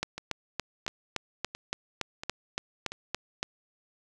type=two click trains; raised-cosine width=0.2 ms; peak=-20 / -12 dBFS; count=5 / 13; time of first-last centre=0.18-2.92 / 0.03-3.429 s; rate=1.46 / 3.53 Hz; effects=none